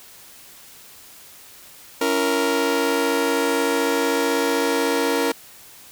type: chord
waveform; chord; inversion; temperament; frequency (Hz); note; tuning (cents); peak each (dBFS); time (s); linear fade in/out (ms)
sawtooth; A# diminished; first; just; 279.7 / 335.6 / 466.2; C#4 / E4 / A#4; +16 / +31 / 0; -20 / -22 / -17; 2.01-5.32; 5
effects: white hiss -45 dBFS RMS until 5.91 s